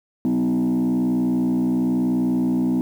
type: tone with frequency modulation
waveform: sine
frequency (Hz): 252.3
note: B3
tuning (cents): +37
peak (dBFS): -15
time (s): 0.25-2.81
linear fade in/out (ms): 0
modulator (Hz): 61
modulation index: 1
effects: tanh soft clip ceiling -16 dBFS + 8-bit